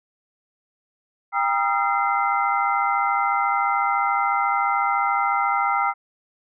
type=tone cluster; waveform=sine; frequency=797 / 946 / 1242 / 1356 / 2070 Hz; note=G5 / A#5 / D#6 / E6 / C7; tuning=+28 / +25 / -3 / +49 / -19 cents; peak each=-23 / -26 / -26 / -24 / -28 dBFS; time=1.32-5.94 s; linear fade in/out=50 ms; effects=none